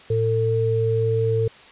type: tone pair together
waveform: sine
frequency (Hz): 112.5 / 449.6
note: A2 / A4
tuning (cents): +39 / +37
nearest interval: 2 octaves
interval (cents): 2398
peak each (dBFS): -21 / -20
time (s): 0.1-1.48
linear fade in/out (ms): 5
effects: white hiss -46 dBFS RMS until 1.71 s + resampled to 8000 Hz